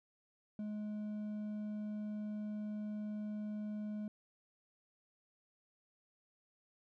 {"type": "tone with hard clipping", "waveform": "triangle", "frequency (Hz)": 210.6, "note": "G#3", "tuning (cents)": 24, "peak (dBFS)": -40, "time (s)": [0.59, 4.08], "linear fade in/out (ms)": 2, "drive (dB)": 7, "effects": []}